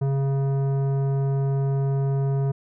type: tone with tanh clipping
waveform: sine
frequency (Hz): 137.2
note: C#3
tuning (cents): -17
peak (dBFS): -22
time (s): 0.01-2.52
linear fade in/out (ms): 10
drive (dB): 13
effects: none